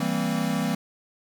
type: chord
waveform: square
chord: C dominant seventh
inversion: first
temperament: equal with one note detuned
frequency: 164.81 / 196 / 229.7 / 261.6 Hz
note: E3 / G3 / Bb3 / C4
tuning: 0 / 0 / -25 / 0 cents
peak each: -30 / -30 / -29 / -31 dBFS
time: 0-0.75 s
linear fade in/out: 5 ms
effects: none